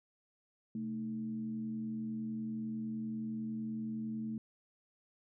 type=tone with frequency modulation; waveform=sine; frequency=221 Hz; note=A3; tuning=8 cents sharp; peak=-36 dBFS; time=0.75-4.38 s; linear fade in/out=2 ms; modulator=89.2 Hz; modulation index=0.46; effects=none